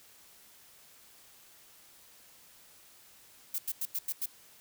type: noise bursts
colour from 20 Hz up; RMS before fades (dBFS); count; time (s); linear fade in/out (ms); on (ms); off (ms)
violet; -33; 6; 3.54-4.259; 5; 44; 91
effects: white hiss -58 dBFS RMS until 4.6 s